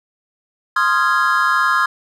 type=chord; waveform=triangle; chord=F minor seventh; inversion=second; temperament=equal with one note detuned; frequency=1046.5 / 1244.5 / 1386.5 / 1661.2 Hz; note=C6 / Eb6 / F6 / Ab6; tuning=0 / 0 / -13 / 0 cents; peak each=-17 dBFS; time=0.76-1.86 s; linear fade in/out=5 ms; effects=none